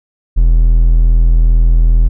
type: tone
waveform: triangle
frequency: 41.2 Hz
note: E1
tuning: in tune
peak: -3 dBFS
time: 0.36-2.09 s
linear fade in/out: 20 ms
effects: none